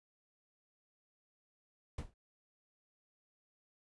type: noise with exponential decay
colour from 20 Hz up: brown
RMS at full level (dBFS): -34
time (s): 1.98-2.14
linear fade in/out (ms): 5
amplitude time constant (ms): 33
effects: resampled to 24000 Hz